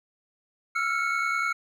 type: tone cluster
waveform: triangle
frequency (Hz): 1333 / 1403 / 2208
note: E6 / F6 / C#7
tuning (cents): +19 / +8 / -7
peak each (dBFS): -27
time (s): 0.75-1.53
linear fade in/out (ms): 10
effects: none